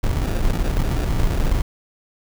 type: noise with sample-and-hold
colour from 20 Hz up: brown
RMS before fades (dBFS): -19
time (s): 0.03-1.62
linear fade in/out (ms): 10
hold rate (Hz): 1050
effects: none